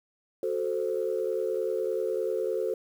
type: chord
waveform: sine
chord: F# diminished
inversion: none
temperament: equal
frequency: 370 / 440 / 523.3 Hz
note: F#4 / A4 / C5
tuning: 0 / 0 / 0 cents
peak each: -31 / -29 / -31 dBFS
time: 0.43-2.74 s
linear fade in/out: 2 ms
effects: tanh soft clip ceiling -18 dBFS + 9-bit